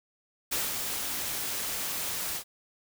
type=noise with ADSR envelope; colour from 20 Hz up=white; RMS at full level=-29 dBFS; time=0.51-2.44 s; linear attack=16 ms; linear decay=200 ms; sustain=-4 dB; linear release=79 ms; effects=none